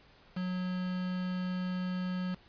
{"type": "tone with quantisation", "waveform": "triangle", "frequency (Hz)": 182.7, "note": "F#3", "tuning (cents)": -22, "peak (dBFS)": -30, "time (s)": [0.36, 2.35], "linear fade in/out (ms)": 10, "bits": 7, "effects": ["pink hiss -60 dBFS RMS until 2.48 s", "resampled to 11025 Hz"]}